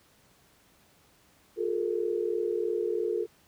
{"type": "tone cluster", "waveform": "sine", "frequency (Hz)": [355.2, 418.3, 458.4], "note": ["F4", "G#4", "A#4"], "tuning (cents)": [29, 12, -29], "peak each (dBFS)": -31, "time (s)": [1.56, 3.27], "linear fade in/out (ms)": 50, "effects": ["pink hiss -62 dBFS RMS until 3.47 s", "high-pass 60 Hz 12 dB/octave"]}